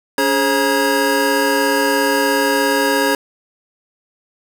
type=tone cluster; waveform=square; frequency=283.2 / 417.7 / 537 / 950 / 1648 Hz; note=C#4 / G#4 / C5 / A#5 / G#6; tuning=+37 / +10 / +45 / +33 / -14 cents; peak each=-21 dBFS; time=0.18-3.15 s; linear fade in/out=2 ms; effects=none